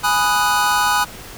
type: chord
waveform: square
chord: G# minor seventh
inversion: none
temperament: equal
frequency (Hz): 830.6 / 987.8 / 1244.5 / 1480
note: G#5 / B5 / D#6 / F#6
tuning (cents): 0 / 0 / 0 / 0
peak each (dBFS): -21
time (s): 0.03-1.05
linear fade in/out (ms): 20
effects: pink hiss -36 dBFS RMS until 1.37 s